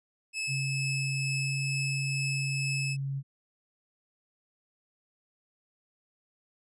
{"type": "tone with tremolo", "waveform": "sawtooth", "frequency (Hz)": 2600, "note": "E7", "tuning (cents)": -24, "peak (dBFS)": -27, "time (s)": [0.33, 2.97], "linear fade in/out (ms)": 50, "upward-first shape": "triangle", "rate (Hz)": 2.2, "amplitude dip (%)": 25}
{"type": "tone with pitch glide", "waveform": "sine", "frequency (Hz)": [136.3, 137.33], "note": ["C#3", "C#3"], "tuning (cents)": [-29, -16], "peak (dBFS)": -30, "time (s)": [0.47, 3.23], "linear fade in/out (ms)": 50, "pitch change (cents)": 13, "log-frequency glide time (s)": [1.39, 1.55]}
{"effects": ["resampled to 24000 Hz"]}